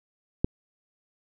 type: click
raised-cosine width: 3 ms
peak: -9 dBFS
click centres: 0.445 s
effects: none